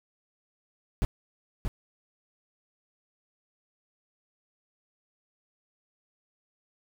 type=noise with echo; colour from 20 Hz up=brown; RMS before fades=-24 dBFS; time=1.02-1.05 s; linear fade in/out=0 ms; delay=630 ms; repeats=1; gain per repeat=-5 dB; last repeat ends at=1.68 s; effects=none